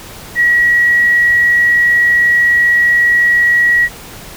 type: tone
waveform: sine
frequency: 1917 Hz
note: A#6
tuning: 48 cents sharp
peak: -7 dBFS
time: 0.35-3.89 s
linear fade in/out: 50 ms
effects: pink hiss -32 dBFS RMS until 4.36 s